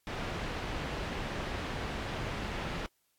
pink low-pass noise, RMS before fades -37 dBFS, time 0.07-2.86 s, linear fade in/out 0 ms, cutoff 3100 Hz, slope 12 dB/octave, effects white hiss -75 dBFS RMS until 3.18 s + AAC 64 kbps

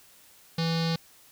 square tone with low-pass filter, 164.81 Hz, E3, in tune, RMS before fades -27 dBFS, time 0.58-0.96 s, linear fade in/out 5 ms, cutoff 4400 Hz, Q 5.7, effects white hiss -56 dBFS RMS until 1.31 s

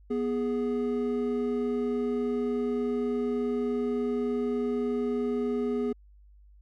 triangle tone pair together, 244.5 / 415.3 Hz, B3 / G#4, -17 / 0 cents, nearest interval major sixth, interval 917 cents, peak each -27 dBFS, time 0.1-5.93 s, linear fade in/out 10 ms, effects added 50 Hz sine -52 dBFS peak until 6.61 s

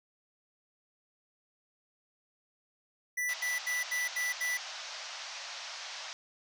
square tone bursts, 1975.5 Hz, B6, in tune, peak -31 dBFS, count 6, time 3.17-4.575 s, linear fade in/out 10 ms, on 170 ms, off 77 ms
white band-pass noise, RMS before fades -43 dBFS, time 3.29-6.13 s, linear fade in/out 0 ms, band 590 to 6200 Hz, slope 48 dB/octave
effects none

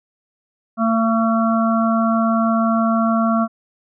harmonic tone, 225.8 Hz, A3, 45 cents sharp, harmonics 1 / 3 / 5 / 6, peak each -16 / -21 / -23 / -24 dBFS, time 0.77-3.48 s, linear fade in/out 50 ms, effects none

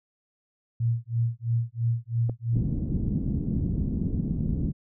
sine tone with tremolo, 116.54 Hz, A#2, in tune, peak -20 dBFS, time 0.8-2.61 s, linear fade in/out 5 ms, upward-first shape sine, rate 3 Hz, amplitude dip 100%
clicks, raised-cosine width 2 ms, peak -29 / -20 dBFS, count 2, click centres 2.292 / 2.296 s
white low-pass noise, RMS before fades -27 dBFS, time 2.52-4.73 s, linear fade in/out 50 ms, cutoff 230 Hz, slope 24 dB/octave
effects none

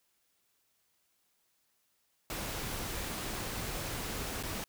pink noise with dropouts, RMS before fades -38 dBFS, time 2.3-4.64 s, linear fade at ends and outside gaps 1 ms, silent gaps 4.428-4.435 s, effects white hiss -75 dBFS RMS until 4.68 s

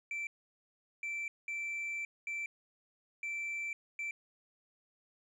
sine tone bursts at uneven times, 2336 Hz, D7, 10 cents flat, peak -33 dBFS, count 6, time 0.11-0.27 / 1.03-1.28 / 1.48-2.05 / 2.27-2.46 / 3.23-3.73 / 3.99-4.11 s, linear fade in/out 2 ms, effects tanh soft clip ceiling -35 dBFS

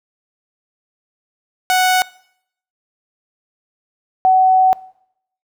sawtooth / sine tone pair in turn, 740 / 750.8 Hz, F#5 / F#5, 0 / +25 cents, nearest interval unison, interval 25 cents, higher second, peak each -8 dBFS, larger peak neither, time 1.7-2.02 / 4.25-4.73 s, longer second, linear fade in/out 0 ms, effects noise-tail reverb RT60 0.7 s tail -22 dB re dry

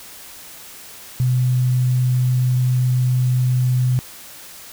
sine tone, 126.3 Hz, B2, 39 cents sharp, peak -14 dBFS, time 1.2-3.99 s, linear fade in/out 0 ms, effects white hiss -39 dBFS RMS until 4.72 s

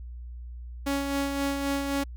sawtooth tone with tremolo, 278.7 Hz, C#4, 9 cents sharp, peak -21 dBFS, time 0.86-2.04 s, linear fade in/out 10 ms, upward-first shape sine, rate 3.8 Hz, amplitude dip 40%, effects added 60 Hz sine -37 dBFS peak until 2.16 s

